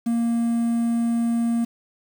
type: tone with quantisation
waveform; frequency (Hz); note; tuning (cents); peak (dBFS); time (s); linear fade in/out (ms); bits
triangle; 233.1; A#3; 0; -17; 0.06-1.65; 10; 7
effects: none